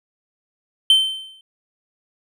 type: tone with exponential decay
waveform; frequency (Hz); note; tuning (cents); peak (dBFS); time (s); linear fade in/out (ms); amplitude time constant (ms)
triangle; 3095; G7; -23; -6; 0.9-1.41; 2; 110
effects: none